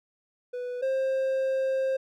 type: tone pair in turn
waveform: triangle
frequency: 493.9 / 530.3 Hz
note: B4 / C5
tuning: 0 / +23 cents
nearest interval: minor second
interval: 123 cents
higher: second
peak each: -29 / -22 dBFS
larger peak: second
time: 0.53-0.82 / 0.82-1.97 s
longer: second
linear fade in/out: 10 ms
effects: none